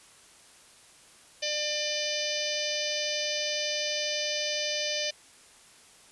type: harmonic tone with a mistuned harmonic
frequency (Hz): 598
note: D5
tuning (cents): +31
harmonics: 1 / 3 / 4 / 5 / 6 / 7 / 8 / 9 / 10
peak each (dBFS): -34 / -40 / -37 / -36 / -38 / -40 / -35 / -40 / -37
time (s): 1.42-5.11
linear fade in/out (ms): 10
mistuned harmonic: 10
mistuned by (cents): +21
effects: white hiss -55 dBFS RMS until 6.11 s + resampled to 24000 Hz